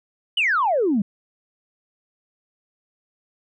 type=exponential sweep; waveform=sine; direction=down; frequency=3090 to 187.3 Hz; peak=-16 dBFS; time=0.37-1.02 s; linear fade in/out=5 ms; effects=tanh soft clip ceiling -12 dBFS